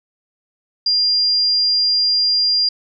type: tone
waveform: sine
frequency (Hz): 4800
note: D8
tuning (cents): +37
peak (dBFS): -13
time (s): 0.86-2.69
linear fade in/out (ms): 5
effects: none